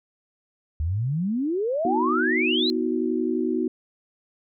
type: exponential sweep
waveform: sine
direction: up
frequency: 72.9 to 4186 Hz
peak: -22 dBFS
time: 0.8-2.7 s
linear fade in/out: 0 ms
type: chord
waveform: sine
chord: B major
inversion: none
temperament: equal with one note detuned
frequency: 246.9 / 318.8 / 370 Hz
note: B3 / D#4 / F#4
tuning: 0 / +42 / 0 cents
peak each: -26 dBFS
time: 1.85-3.68 s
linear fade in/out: 2 ms
effects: none